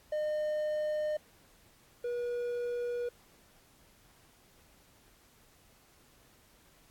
triangle tone pair in turn, 608 / 482.6 Hz, D#5 / B4, -40 / -40 cents, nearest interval major third, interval 400 cents, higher first, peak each -28 / -30 dBFS, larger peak first, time 0.12-1.17 / 2.04-3.09 s, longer neither, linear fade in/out 5 ms, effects pink hiss -63 dBFS RMS until 6.9 s + AAC 64 kbps

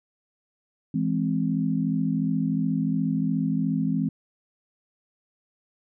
sine chord, E augmented, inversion none, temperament equal, 164.81 / 207.7 / 261.6 Hz, E3 / G#3 / B#3, 0 / 0 / 0 cents, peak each -26 / -27 / -26 dBFS, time 0.94-4.09 s, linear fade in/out 5 ms, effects none

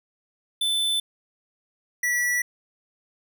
square tone pair in turn, 3520 / 1949.5 Hz, A7 / B6, 0 / -23 cents, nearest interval minor seventh, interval 1023 cents, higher first, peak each -22 dBFS, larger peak neither, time 0.61-1 / 2.03-2.42 s, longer neither, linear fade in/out 5 ms, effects none

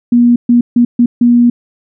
sine tone bursts at uneven times, 240 Hz, B3, 49 cents flat, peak -4 dBFS, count 5, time 0.12-0.36 / 0.49-0.61 / 0.76-0.85 / 0.99-1.06 / 1.21-1.5 s, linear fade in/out 5 ms, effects none

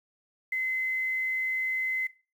sine tone with quantisation, 2050 Hz, C7, 36 cents flat, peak -26 dBFS, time 0.52-2.07 s, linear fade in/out 5 ms, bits 9, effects noise-tail reverb RT60 0.3 s tail -17 dB re dry

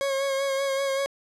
40% pulse tone with vibrato, 546 Hz, C#5, 26 cents flat, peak -23 dBFS, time 0.01-1.06 s, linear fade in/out 0 ms, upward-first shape sine, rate 5.2 Hz, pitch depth 28 cents each way, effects low-pass 10000 Hz 12 dB/octave

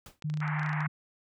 pink noise with exponential decay, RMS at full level -44 dBFS, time 0.06-0.2 s, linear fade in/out 2 ms, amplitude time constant 30 ms
clicks, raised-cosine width 0.2 ms, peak -28 dBFS, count 12, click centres 0.223 / 0.3 / 0.34 / 0.373 / 0.404 / 0.479 / 0.595 / 0.632 / 0.662 / 0.693 / 0.731 / 0.806 s
sine tone, 152.1 Hz, D#3, 39 cents flat, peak -29 dBFS, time 0.24-0.88 s, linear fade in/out 10 ms
white band-pass noise, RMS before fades -36 dBFS, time 0.41-0.87 s, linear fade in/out 10 ms, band 760 to 2100 Hz, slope 48 dB/octave
effects none

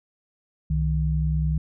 sine tone pair together, 65.4 / 155.56 Hz, C2 / D#3, 0 / 0 cents, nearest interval octave + minor third, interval 1500 cents, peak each -23 dBFS, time 0.7-1.58 s, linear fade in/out 5 ms, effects none

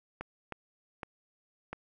clicks, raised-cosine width 0.5 ms, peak -23 dBFS, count 4, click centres 0.21 / 0.523 / 1.032 / 1.73 s, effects none

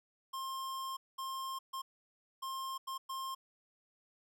square tone bursts at uneven times, 1062 Hz, C6, 25 cents sharp, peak -39 dBFS, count 6, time 0.33-0.97 / 1.18-1.59 / 1.73-1.82 / 2.42-2.78 / 2.87-2.98 / 3.09-3.35 s, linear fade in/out 10 ms, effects none

